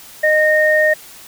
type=tone pair together; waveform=sine; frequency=616 / 1845.9 Hz; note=D#5 / A#6; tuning=-17 / -18 cents; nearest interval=octave + perfect fifth; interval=1899 cents; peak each=-13 dBFS; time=0.23-0.94 s; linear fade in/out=10 ms; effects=white hiss -39 dBFS RMS until 1.27 s